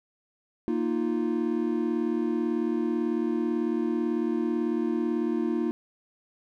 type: chord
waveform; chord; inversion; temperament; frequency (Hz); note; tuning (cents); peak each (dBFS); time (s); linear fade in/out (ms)
triangle; Bb suspended fourth; none; equal; 233.1 / 311.1 / 349.2; Bb3 / Eb4 / F4; 0 / 0 / 0; -27; 0.68-5.71; 0
effects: none